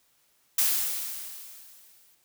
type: noise with exponential decay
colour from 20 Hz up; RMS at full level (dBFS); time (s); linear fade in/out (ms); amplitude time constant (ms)
blue; -22; 0.58-2.15; 5; 340
effects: white hiss -67 dBFS RMS until 2.24 s